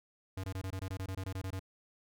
square tone bursts, 94.8 Hz, F#2, 43 cents sharp, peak -37 dBFS, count 14, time 0.37-1.595 s, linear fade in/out 5 ms, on 68 ms, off 21 ms, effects none

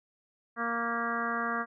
harmonic tone with a mistuned harmonic, 233.1 Hz, A#3, in tune, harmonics 1 / 2 / 3 / 4 / 5 / 6 / 7 / 8, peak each -37 / -40 / -38 / -44 / -33 / -37 / -36 / -42 dBFS, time 0.56-1.66 s, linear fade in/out 50 ms, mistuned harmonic 8, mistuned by +49 cents, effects none

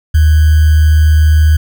sine tone with sample-and-hold, 77.3 Hz, D#2, 11 cents flat, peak -4 dBFS, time 0.14-1.57 s, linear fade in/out 10 ms, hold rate 1575 Hz, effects none

